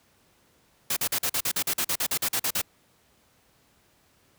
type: noise bursts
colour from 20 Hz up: white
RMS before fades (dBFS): -26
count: 16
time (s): 0.9-2.616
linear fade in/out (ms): 5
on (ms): 66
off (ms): 44
effects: pink hiss -63 dBFS RMS until 4.38 s + high-pass 60 Hz 12 dB/octave